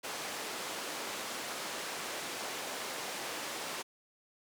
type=band-pass noise; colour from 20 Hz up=pink; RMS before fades=-40 dBFS; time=0.03-3.83 s; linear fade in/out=20 ms; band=390 to 10000 Hz; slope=12 dB/octave; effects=none